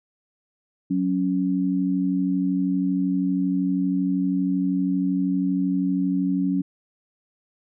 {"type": "tone pair together", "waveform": "sine", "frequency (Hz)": [185, 277.7], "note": ["F#3", "C#4"], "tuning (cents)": [0, 3], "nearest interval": "perfect fifth", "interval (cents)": 703, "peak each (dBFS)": [-23, -22], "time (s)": [0.9, 6.62], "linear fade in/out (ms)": 10, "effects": []}